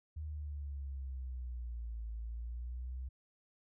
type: exponential two-way sweep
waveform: sine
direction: down then up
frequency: 77.7 to 55 to 64.7 Hz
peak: -39 dBFS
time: 0.16-3.09 s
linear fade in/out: 10 ms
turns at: 2.09 s
effects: none